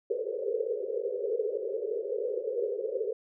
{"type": "band-pass noise", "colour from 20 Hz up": "pink", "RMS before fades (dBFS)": -32, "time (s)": [0.1, 3.13], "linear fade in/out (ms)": 5, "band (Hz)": [400, 530], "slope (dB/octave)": 96, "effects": []}